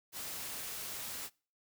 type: noise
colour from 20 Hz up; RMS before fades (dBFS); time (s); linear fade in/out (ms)
white; -42; 0.12-1.3; 50
effects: noise-tail reverb RT60 0.4 s tail -25 dB re dry